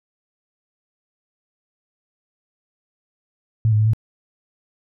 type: tone with pitch steps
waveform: sine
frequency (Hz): 111.3 / 106.5 / 108.3 / 111.1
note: A2 / G#2 / A2 / A2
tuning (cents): +20 / +44 / -27 / +17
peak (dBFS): -13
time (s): 3.65-3.934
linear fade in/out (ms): 0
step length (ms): 71
effects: none